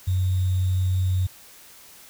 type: tone with sample-and-hold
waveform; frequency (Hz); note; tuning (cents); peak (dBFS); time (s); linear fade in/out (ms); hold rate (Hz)
sine; 92.5; F#2; 0; -19; 0.07-1.27; 10; 3675
effects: white hiss -48 dBFS RMS until 2.09 s